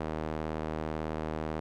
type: tone with band-pass filter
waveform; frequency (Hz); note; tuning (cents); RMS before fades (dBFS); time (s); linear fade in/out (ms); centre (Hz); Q
sawtooth; 78.2; D#2; +9; -35; 0-1.6; 5; 570; 0.65
effects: none